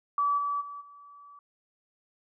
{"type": "tone with level steps", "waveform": "sine", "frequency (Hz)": 1150, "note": "D6", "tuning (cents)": -37, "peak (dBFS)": [-23, -27, -38, -48], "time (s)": [0.18, 1.39], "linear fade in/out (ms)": 2, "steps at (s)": [0.37, 0.6, 0.8], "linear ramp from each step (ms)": 20, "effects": []}